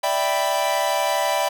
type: chord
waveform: 45% pulse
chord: E minor seventh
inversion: third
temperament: equal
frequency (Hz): 587.3 / 659.3 / 784 / 987.8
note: D5 / E5 / G5 / B5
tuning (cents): 0 / 0 / 0 / 0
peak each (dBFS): -25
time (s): 0.03-1.49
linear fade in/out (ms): 10
effects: none